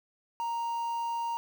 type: tone with quantisation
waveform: triangle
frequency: 932.3 Hz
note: A#5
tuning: in tune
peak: -28 dBFS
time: 0.4-1.37 s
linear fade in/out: 0 ms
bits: 8
effects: none